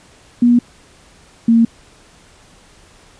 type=tone pair in turn; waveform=sine; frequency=240.6 / 229.7 Hz; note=B3 / A#3; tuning=-45 / -25 cents; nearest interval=minor second; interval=80 cents; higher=first; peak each=-7 dBFS; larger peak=neither; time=0.42-0.59 / 1.48-1.65 s; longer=neither; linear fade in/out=5 ms; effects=pink hiss -47 dBFS RMS until 3.19 s + resampled to 22050 Hz